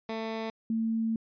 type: tone pair in turn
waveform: 15% pulse / sine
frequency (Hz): 222.8 / 224.7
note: A3 / A3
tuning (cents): +22 / +37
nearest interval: unison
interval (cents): 15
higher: second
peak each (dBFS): -26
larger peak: neither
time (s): 0.09-0.5 / 0.7-1.16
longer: second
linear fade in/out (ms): 2
effects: resampled to 11025 Hz